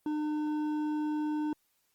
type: tone with hard clipping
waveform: triangle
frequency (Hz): 302.5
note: D#4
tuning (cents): -49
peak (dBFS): -31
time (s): 0.06-1.53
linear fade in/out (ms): 2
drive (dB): 11
effects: white hiss -74 dBFS RMS until 1.94 s + Opus 24 kbps